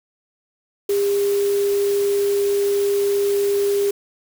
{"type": "tone in noise", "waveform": "sine", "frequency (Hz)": 402.6, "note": "G4", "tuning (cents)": 46, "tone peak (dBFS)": -16, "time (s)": [0.89, 3.91], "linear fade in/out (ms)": 5, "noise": "white", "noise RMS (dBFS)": -33, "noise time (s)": [0.89, 3.91], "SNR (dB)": 14, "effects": []}